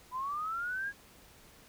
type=linear sweep; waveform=sine; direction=up; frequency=987.8 to 1661.2 Hz; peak=-33 dBFS; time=0.11-0.93 s; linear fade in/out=50 ms; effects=pink hiss -58 dBFS RMS until 1.68 s